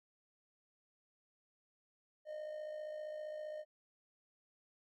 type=tone with amplitude modulation; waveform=triangle; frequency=612 Hz; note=D#5; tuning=29 cents flat; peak=-38 dBFS; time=2.25-3.65 s; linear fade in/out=50 ms; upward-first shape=sine; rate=55.2 Hz; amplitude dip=50%; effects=Opus 48 kbps